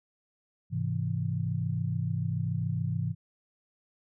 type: chord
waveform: sine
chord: Ab augmented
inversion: none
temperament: equal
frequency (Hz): 103.83 / 130.81 / 164.81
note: Ab2 / C3 / E3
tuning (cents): 0 / 0 / 0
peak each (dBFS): -32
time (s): 0.7-3.15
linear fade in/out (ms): 50
effects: none